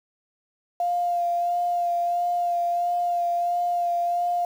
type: tone with vibrato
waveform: sine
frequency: 698.5 Hz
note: F5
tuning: in tune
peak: -21 dBFS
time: 0.8-4.45 s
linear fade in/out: 2 ms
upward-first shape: sine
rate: 1.5 Hz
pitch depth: 13 cents each way
effects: 8-bit